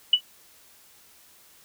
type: tone with exponential decay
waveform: sine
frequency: 2960 Hz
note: F#7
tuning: in tune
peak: -10 dBFS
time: 0.13-0.21 s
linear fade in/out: 5 ms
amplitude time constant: 17 ms
effects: white hiss -55 dBFS RMS until 1.64 s